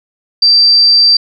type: tone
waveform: sine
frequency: 4684 Hz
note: D8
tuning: 5 cents flat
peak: -4 dBFS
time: 0.42-1.17 s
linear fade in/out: 5 ms
effects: none